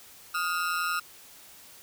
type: ring-modulated tone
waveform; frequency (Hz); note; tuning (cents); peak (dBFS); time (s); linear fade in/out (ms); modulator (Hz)
40% pulse; 1331; E6; +16; -23; 0.34-1; 10; 85.1
effects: white hiss -51 dBFS RMS until 1.82 s